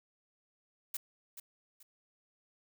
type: noise with echo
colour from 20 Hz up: blue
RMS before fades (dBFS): -37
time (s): 0.94-0.97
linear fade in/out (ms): 5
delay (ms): 430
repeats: 2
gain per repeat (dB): -10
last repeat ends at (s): 1.83
effects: none